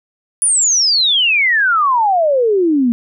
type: exponential sweep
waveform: sine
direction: down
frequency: 9960 to 228.4 Hz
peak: -10 dBFS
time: 0.42-2.92 s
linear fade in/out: 0 ms
effects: none